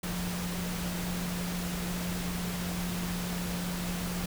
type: tone in noise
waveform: sine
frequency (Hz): 177.2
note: F3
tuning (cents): +25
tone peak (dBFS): -33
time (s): 0.03-4.26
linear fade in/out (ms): 5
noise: pink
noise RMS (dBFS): -37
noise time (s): 0.03-4.26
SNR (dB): +1
effects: none